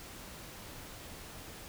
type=silence; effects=pink hiss -48 dBFS RMS until 1.68 s